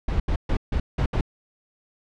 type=noise bursts at uneven times; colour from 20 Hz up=brown; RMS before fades=-22 dBFS; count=6; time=0.08-0.2 / 0.28-0.36 / 0.49-0.57 / 0.72-0.8 / 0.98-1.06 / 1.13-1.21 s; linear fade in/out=5 ms; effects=low-pass 4000 Hz 12 dB/octave